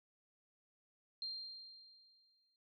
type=tone with exponential decay; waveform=sine; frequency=4186 Hz; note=C8; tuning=in tune; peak=-39 dBFS; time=1.22-2.56 s; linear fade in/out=1 ms; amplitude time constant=290 ms; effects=none